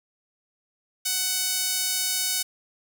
sawtooth tone with high-pass filter, 745 Hz, F#5, 12 cents sharp, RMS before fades -26 dBFS, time 1.05-2.43 s, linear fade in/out 10 ms, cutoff 4700 Hz, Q 0.8, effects none

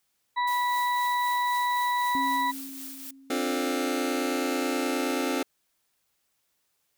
harmonic tone, 980 Hz, B5, 14 cents flat, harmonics 1 / 2 / 4, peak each -24 / -32 / -37 dBFS, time 0.36-2.52 s, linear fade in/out 20 ms
blue noise with tremolo, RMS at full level -39 dBFS, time 0.47-3.11 s, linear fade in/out 5 ms, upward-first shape triangle, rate 3.9 Hz, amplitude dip 45%
sine tone with exponential decay, 270.2 Hz, C#4, 44 cents flat, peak -29 dBFS, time 2.15-4.27 s, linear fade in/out 0 ms, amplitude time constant 460 ms
sawtooth chord, D minor seventh, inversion third, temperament just, 264.3 / 293.7 / 352.4 / 440.5 Hz, C4 / D4 / F4 / A4, +18 / 0 / +16 / +2 cents, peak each -25 / -28 / -28 / -30 dBFS, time 3.3-5.43 s, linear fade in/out 5 ms
effects white hiss -74 dBFS RMS until 6.97 s

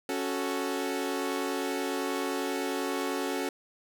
sawtooth chord, F# minor, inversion second, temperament equal, 277.2 / 370 / 440 Hz, C#4 / F#4 / A4, 0 / 0 / 0 cents, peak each -29 / -30 / -31 dBFS, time 0.09-3.49 s, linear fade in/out 2 ms, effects none

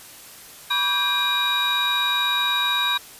triangle tone cluster, 981 / 1145 / 1587 / 2405 / 3813 Hz, B5 / D6 / G6 / D7 / A#7, -12 / -44 / +21 / +41 / +38 cents, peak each -27 / -27 / -25 / -28 / -20 dBFS, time 0.7-2.98 s, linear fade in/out 10 ms, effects white hiss -43 dBFS RMS until 3.19 s + resampled to 32000 Hz

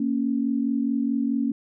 sine tone pair together, 232.5 / 277.2 Hz, A#3 / C#4, -4 / 0 cents, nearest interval minor third, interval 304 cents, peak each -24 dBFS, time 0-1.52 s, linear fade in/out 5 ms, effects none

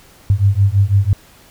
sine beating tone pair, 96.4 / 102.4 Hz, G2 / G#2, -28 / -24 cents, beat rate 6 Hz, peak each -13 dBFS, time 0.3-1.13 s, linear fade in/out 0 ms, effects pink hiss -46 dBFS RMS until 1.5 s

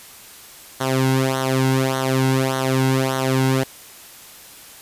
sawtooth tone with flanger, 131.9 Hz, C3, 14 cents sharp, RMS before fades -19 dBFS, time 0.8-3.64 s, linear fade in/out 10 ms, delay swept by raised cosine 0.4 to 1.7 ms, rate 1.7 Hz, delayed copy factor -0.8, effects white hiss -42 dBFS RMS until 4.81 s + resampled to 32000 Hz

